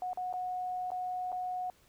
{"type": "tone with dropouts", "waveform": "sine", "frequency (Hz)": 731, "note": "F#5", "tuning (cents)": -21, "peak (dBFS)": -33, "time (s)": [0.02, 1.7], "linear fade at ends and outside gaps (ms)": 1, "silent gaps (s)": [[0.132, 0.173], [0.328, 0.338], [0.905, 0.917], [1.319, 1.326]], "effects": ["pink hiss -65 dBFS RMS until 1.88 s"]}